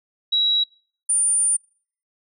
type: tone pair in turn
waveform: sine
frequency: 3878 / 9223 Hz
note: B7 / D9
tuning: -32 / -32 cents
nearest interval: octave + minor third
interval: 1500 cents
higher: second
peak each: -16 dBFS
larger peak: neither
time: 0.32-0.64 / 1.09-1.57 s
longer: second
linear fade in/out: 10 ms
effects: noise-tail reverb RT60 0.5 s tail -25 dB re dry